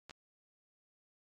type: clicks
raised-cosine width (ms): 0.2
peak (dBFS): -30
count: 2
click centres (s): 0.096 / 0.109
effects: MP3 64 kbps